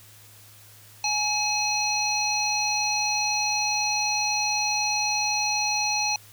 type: harmonic tone with a mistuned harmonic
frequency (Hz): 838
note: G#5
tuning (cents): +15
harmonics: 1 / 3 / 5 / 7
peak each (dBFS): -28 / -28 / -28 / -28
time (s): 1.04-6.16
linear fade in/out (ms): 2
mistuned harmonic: 3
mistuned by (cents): +27
effects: added 105 Hz sine -53 dBFS peak until 6.32 s + white hiss -51 dBFS RMS until 6.32 s